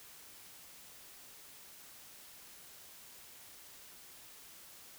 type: silence
effects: white hiss -55 dBFS RMS until 4.98 s